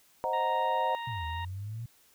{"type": "chord", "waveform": "sine", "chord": "C half-diminished seventh", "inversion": "none", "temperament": "equal", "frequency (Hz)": [523.3, 622.3, 740, 932.3], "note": ["C5", "Eb5", "Gb5", "Bb5"], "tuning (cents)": [0, 0, 0, 0], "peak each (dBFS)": [-34, -35, -35, -31], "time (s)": [0.24, 0.95], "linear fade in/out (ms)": 0}
{"type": "harmonic tone", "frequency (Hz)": 932.3, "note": "A#5", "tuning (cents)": 0, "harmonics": [1, 2, 3, 4], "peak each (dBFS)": [-36, -42, -46, -48], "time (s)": [0.33, 1.45], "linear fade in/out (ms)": 5}
{"type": "exponential two-way sweep", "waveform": "sine", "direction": "down then up", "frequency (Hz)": [129.9, 77.78, 119.8], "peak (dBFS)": -35, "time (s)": [1.07, 1.86], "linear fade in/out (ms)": 5, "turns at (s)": 1.25}
{"effects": ["white hiss -63 dBFS RMS until 2.14 s"]}